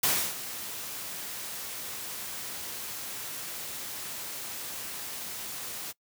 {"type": "noise with ADSR envelope", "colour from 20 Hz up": "white", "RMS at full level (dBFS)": -24, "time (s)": [0.03, 5.93], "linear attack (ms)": 6, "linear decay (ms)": 300, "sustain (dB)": -14, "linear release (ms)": 25, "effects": ["noise-tail reverb RT60 0.1 s tail -23 dB re dry", "high-pass 80 Hz 12 dB/octave"]}